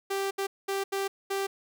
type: tone bursts at uneven times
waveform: sawtooth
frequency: 392 Hz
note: G4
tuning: in tune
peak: -24 dBFS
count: 5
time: 0.1-0.31 / 0.38-0.47 / 0.68-0.84 / 0.92-1.08 / 1.3-1.47 s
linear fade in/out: 10 ms
effects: none